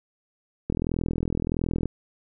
click train, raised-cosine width 3 ms, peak -13 dBFS, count 49, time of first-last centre 0.7-1.857 s, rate 41.5 Hz, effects none

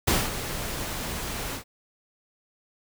pink noise with ADSR envelope, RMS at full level -21 dBFS, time 0.07-1.64 s, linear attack 11 ms, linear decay 210 ms, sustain -11 dB, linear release 100 ms, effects none

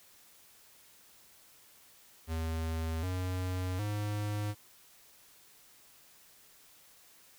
square tone with pitch steps, 80.9 / 91.86 / 104.31 Hz, E2 / F#2 / G#2, -32 / -12 / +8 cents, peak -33 dBFS, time 2.27-4.55 s, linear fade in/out 50 ms, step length 760 ms, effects white hiss -60 dBFS RMS until 7.38 s

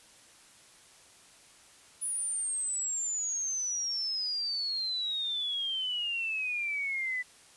sine exponential sweep, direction down, 9956 to 1975.5 Hz, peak -30 dBFS, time 2.01-7.23 s, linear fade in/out 20 ms, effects white hiss -57 dBFS RMS until 7.56 s + resampled to 24000 Hz

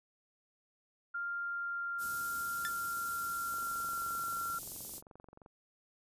sine tone with pitch glide, 1396.9 to 1371.3 Hz, F6 to F6, 0 to -32 cents, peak -35 dBFS, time 1.14-4.59 s, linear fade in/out 10 ms, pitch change -32 cents, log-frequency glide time 1.37-4.25 s
white band-stop noise, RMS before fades -43 dBFS, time 1.98-5.02 s, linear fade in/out 50 ms, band 340 to 6700 Hz, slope 12 dB/octave
sawtooth tone with exponential decay, 1760 Hz, A6, in tune, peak -30 dBFS, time 2.65-2.73 s, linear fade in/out 0 ms, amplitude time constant 16 ms
click train, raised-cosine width 1 ms, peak -40 dBFS, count 45, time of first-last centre 3.54-5.461 s, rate 22.9 Hz
effects resampled to 32000 Hz

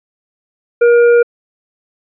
sine tone with hard clipping, 474.8 Hz, A#4, 32 cents sharp, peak -7 dBFS, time 0.81-1.23 s, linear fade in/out 10 ms, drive 7 dB, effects resampled to 8000 Hz

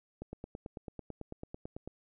click train, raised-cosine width 2 ms, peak -28 dBFS, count 16, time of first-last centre 0.22-1.876 s, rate 9.06 Hz, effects none

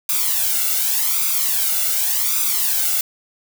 blue noise with flanger, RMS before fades -19 dBFS, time 0.09-3.01 s, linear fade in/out 2 ms, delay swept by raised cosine 0.82 to 1.44 ms, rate 0.87 Hz, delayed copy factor +0.85, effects none

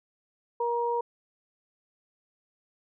sine tone pair together, 473.3 / 946.6 Hz, A#4 / A#5, +26 / +26 cents, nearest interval octave, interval 1200 cents, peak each -28 dBFS, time 0.6-1.01 s, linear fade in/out 5 ms, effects none

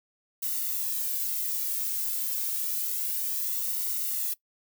violet noise with flanger, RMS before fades -30 dBFS, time 0.42-4.34 s, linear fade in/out 10 ms, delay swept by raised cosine 1.2 to 2.11 ms, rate 0.29 Hz, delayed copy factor -0.65, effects noise-tail reverb RT60 0.1 s tail -20 dB re dry

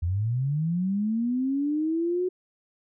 sine linear sweep, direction up, 81 to 370 Hz, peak -23 dBFS, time 0.02-2.29 s, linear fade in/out 10 ms, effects none

